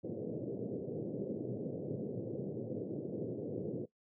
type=band-pass noise; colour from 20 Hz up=white; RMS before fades=-40 dBFS; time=0.03-3.86 s; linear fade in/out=20 ms; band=110 to 510 Hz; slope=48 dB/octave; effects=noise-tail reverb RT60 0.1 s tail -18 dB re dry